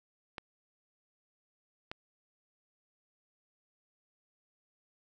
clicks, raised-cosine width 0.3 ms, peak -23 dBFS, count 2, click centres 0.382 / 1.915 s, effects none

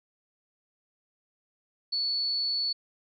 sine tone, 4435 Hz, C#8, in tune, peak -26 dBFS, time 1.92-2.73 s, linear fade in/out 10 ms, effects none

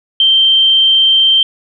sine tone, 3136 Hz, G7, in tune, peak -6 dBFS, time 0.2-1.43 s, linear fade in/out 2 ms, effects none

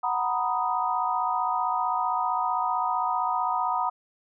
sine chord, B major seventh, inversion second, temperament equal, 740 / 932.3 / 987.8 / 1244.5 Hz, F#5 / A#5 / B5 / D#6, 0 / 0 / 0 / 0 cents, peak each -29 dBFS, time 0.03-3.9 s, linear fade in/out 10 ms, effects none

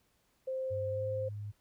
sine tone, 523.3 Hz, C5, in tune, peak -33 dBFS, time 0.47-1.29 s, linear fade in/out 10 ms
sine tone with pitch glide, 98.8 to 103.59 Hz, G2 to G#2, +14 to -4 cents, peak -38 dBFS, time 0.7-1.52 s, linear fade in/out 20 ms, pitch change +82 cents, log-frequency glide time 0.89-1.05 s
effects pink hiss -73 dBFS RMS until 1.6 s

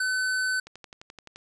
square tone, 1515 Hz, F#6, 40 cents sharp, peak -25 dBFS, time 0-0.6 s, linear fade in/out 5 ms
click train, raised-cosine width 0.2 ms, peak -26 dBFS, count 9, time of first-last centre 0.67-1.36 s, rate 11.6 Hz
effects resampled to 24000 Hz + 10-bit

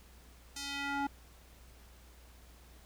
square tone with band-pass filter sweep, 281.2 Hz, C#4, 25 cents sharp, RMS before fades -37 dBFS, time 0.56-1.07 s, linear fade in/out 5 ms, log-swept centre 6700 to 770 Hz, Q 1.3, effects added 60 Hz sine -56 dBFS peak until 2.85 s + pink hiss -61 dBFS RMS until 2.85 s

